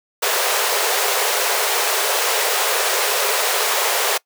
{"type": "high-pass noise", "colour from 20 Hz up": "pink", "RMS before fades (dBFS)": -19, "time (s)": [0.22, 4.18], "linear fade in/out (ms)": 10, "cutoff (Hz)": 390, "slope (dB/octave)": 96, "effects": ["noise-tail reverb RT60 0.1 s tail -23 dB re dry"]}